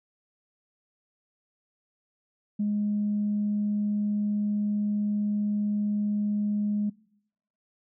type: tone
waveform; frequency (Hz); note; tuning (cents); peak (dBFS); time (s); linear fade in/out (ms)
sine; 207.7; G#3; 0; -23; 2.59-6.9; 10
effects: noise-tail reverb RT60 0.8 s tail -24 dB re dry + tanh soft clip ceiling -19 dBFS